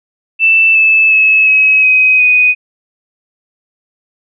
sine tone with pitch steps, 2655 / 2621 / 2588 / 2556 / 2523 / 2492 Hz, E7 / E7 / E7 / D#7 / D#7 / D#7, +12 / -11 / -32 / +46 / +23 / +2 cents, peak -5 dBFS, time 0.39-2.55 s, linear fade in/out 50 ms, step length 360 ms, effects none

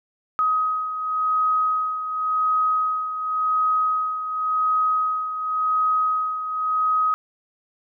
sine beating tone pair, 1261 / 1261.91 Hz, D#6 / D#6, +23 / +24 cents, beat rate 0.91 Hz, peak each -20 / -27 dBFS, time 0.39-7.14 s, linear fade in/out 0 ms, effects none

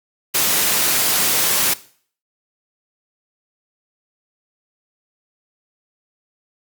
white high-pass noise, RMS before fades -17 dBFS, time 0.34-1.74 s, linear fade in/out 10 ms, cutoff 110 Hz, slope 12 dB/octave, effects noise-tail reverb RT60 0.5 s tail -18 dB re dry + Opus 48 kbps

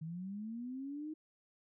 sine linear sweep, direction up, 154.4 to 315.2 Hz, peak -40 dBFS, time 0.01-1.14 s, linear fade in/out 10 ms, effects none

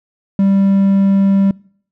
triangle tone, 196 Hz, G3, in tune, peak -7 dBFS, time 0.39-1.51 s, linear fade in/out 2 ms, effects noise-tail reverb RT60 0.6 s tail -25 dB re dry

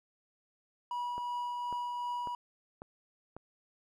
triangle tone with tremolo, 971 Hz, B5, 30 cents flat, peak -31 dBFS, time 0.91-2.35 s, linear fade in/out 2 ms, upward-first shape triangle, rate 2.7 Hz, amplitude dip 25%
click train, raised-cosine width 1 ms, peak -30 dBFS, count 5, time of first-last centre 1.18-3.366 s, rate 1.83 Hz
effects none

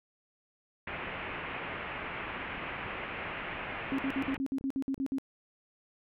white low-pass noise, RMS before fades -39 dBFS, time 0.87-4.37 s, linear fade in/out 5 ms, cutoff 2700 Hz, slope 48 dB/octave
clicks, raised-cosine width 3 ms, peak -35 dBFS, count 6, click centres 2.579 / 2.861 / 4.312 / 4.378 / 4.611 / 4.979 s
sine tone bursts, 270 Hz, C#4, 45 cents flat, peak -29 dBFS, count 11, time 3.92-5.184 s, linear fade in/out 0 ms, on 64 ms, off 56 ms
effects none

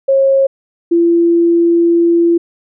sine tone pair in turn, 542 / 339.6 Hz, C#5 / F4, -39 / -48 cents, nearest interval minor sixth, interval 809 cents, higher first, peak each -7 dBFS, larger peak neither, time 0.08-0.47 / 0.91-2.38 s, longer second, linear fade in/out 10 ms, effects none

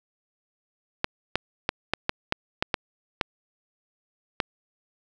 clicks, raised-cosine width 0.3 ms, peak -6 dBFS, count 10, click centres 1.044 / 1.356 / 1.691 / 1.936 / 2.094 / 2.324 / 2.625 / 2.742 / 3.212 / 4.402 s, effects none

